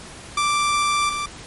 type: tone with level steps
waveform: sawtooth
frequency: 1174.7 Hz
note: D6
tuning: in tune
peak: -14 / -20 dBFS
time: 0.37-1.26 s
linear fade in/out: 5 ms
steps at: 1.09 s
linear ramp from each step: 5 ms
effects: pink hiss -39 dBFS RMS until 1.46 s + MP3 48 kbps